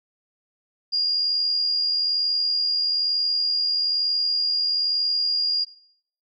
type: tone with amplitude modulation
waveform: sine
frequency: 4831 Hz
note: D8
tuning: 48 cents sharp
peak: -18 dBFS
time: 0.92-5.65 s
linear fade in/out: 20 ms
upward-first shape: sine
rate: 81.1 Hz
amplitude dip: 35%
effects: noise-tail reverb RT60 0.6 s tail -17 dB re dry